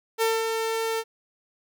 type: tone with ADSR envelope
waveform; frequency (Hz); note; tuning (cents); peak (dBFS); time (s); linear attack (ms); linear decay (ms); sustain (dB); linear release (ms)
sawtooth; 449.7; A4; +38; -16; 0.18-1.04; 38; 210; -5; 52
effects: none